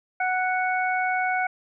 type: harmonic tone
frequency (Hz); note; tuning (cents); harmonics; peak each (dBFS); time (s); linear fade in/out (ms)
740; F#5; 0; 1 / 2 / 3; -24 / -27 / -29; 0.2-1.47; 5
effects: none